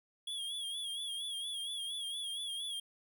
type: tone with vibrato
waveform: square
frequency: 3322 Hz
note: G#7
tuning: in tune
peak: -38 dBFS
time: 0.27-2.8 s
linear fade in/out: 5 ms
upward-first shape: sine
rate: 4.3 Hz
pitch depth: 70 cents each way
effects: none